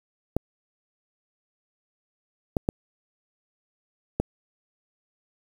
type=clicks; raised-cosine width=2 ms; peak=-9 dBFS; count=4; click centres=0.366 / 2.568 / 2.689 / 4.2 s; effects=7-bit